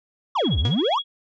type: exponential two-way sweep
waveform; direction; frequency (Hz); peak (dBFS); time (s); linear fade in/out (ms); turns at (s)
triangle; down then up; 1244.5 to 61.6 to 1244.5; -17; 0.35-0.99; 10; 0.59
type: tone with tremolo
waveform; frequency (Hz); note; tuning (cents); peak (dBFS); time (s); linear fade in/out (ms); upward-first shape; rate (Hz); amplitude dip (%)
sine; 3322; G#7; 0; -23; 0.38-1.04; 10; sine; 15; 95
type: tone with exponential decay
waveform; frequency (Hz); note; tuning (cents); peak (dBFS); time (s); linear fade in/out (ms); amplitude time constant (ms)
sawtooth; 240; B3; -49; -21; 0.65-0.83; 2; 38
effects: resampled to 16000 Hz